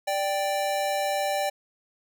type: tone pair together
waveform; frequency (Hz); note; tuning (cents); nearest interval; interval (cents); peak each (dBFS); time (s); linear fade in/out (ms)
square; 587.3 / 784; D5 / G5; 0 / 0; perfect fourth; 500; -28; 0.07-1.5; 10
effects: none